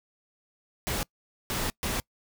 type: noise bursts at uneven times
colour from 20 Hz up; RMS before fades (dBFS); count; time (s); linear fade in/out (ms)
pink; -30; 3; 0.87-1.03 / 1.5-1.7 / 1.83-2; 0
effects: noise-tail reverb RT60 0.1 s tail -25 dB re dry